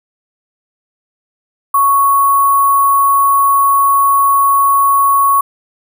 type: tone with sample-and-hold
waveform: sine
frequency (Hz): 1108.7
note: C#6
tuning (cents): 0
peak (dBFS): -7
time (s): 1.74-5.41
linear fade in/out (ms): 5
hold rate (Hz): 11025
effects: none